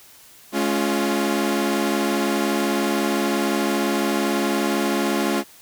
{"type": "chord", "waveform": "sawtooth", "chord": "Db major", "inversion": "second", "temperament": "equal with one note detuned", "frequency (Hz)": [211.5, 277.2, 349.2], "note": ["Ab3", "Db4", "F4"], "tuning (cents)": [32, 0, 0], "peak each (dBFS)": -20, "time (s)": [0.52, 5.44], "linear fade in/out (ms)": 50, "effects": ["white hiss -48 dBFS RMS until 5.61 s"]}